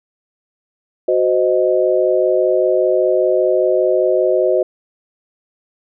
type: chord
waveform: sine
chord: C diminished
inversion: second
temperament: equal with one note detuned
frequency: 370 / 517.2 / 622.3 Hz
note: Gb4 / C5 / Eb5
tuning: 0 / -20 / 0 cents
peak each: -16 dBFS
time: 1.08-4.63 s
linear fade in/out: 5 ms
effects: none